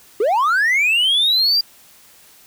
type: linear sweep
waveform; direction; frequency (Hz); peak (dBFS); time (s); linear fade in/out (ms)
triangle; up; 377.6 to 4818; -11; 0.2-1.61; 5
effects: tanh soft clip ceiling -7 dBFS + white hiss -48 dBFS RMS until 2.46 s